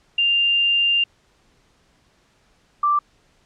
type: tone pair in turn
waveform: sine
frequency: 2794 / 1174.7 Hz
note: F7 / D6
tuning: 0 / 0 cents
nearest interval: octave + minor third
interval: 1500 cents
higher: first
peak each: -15 / -15 dBFS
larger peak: neither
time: 0.18-1.04 / 2.83-2.99 s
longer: first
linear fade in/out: 5 ms
effects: pink hiss -60 dBFS RMS until 3.45 s + low-pass 7000 Hz 12 dB/octave